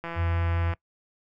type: click train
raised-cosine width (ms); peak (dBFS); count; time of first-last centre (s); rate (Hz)
0.5; -20; 118; 0.04-0.736; 168
type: tone with vibrato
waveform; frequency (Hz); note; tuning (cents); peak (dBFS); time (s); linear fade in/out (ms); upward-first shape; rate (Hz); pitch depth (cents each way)
sine; 86.7; F2; -12; -23; 0.15-0.75; 50; square; 5.2; 11
effects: noise-tail reverb RT60 0.1 s tail -23 dB re dry